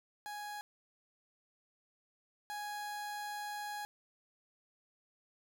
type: tone pair in turn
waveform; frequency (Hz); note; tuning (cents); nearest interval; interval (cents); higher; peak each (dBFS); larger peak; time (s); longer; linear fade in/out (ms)
30% pulse; 830.6 / 830.6; G#5 / G#5; 0 / 0; unison; 0; neither; -39 / -37; second; 0.26-0.61 / 2.5-3.85; second; 0
effects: none